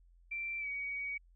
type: tone with pitch glide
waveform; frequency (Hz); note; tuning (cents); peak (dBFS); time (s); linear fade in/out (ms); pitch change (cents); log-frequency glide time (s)
sine; 2349 to 2256; D7 to C#7; 0 to +30; -36; 0.31-1.18; 10; -70; 0.59-0.68
effects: added 43 Hz sine -60 dBFS peak until 1.35 s